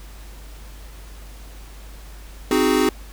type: chord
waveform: square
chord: Ab dominant seventh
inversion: first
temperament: equal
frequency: 261.6 / 311.1 / 370 / 415.3 Hz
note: C4 / Eb4 / Gb4 / Ab4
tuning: 0 / 0 / 0 / 0 cents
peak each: -22 dBFS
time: 2.51-2.89 s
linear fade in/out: 2 ms
effects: added 50 Hz sine -37 dBFS peak until 3.12 s + pink hiss -46 dBFS RMS until 3.12 s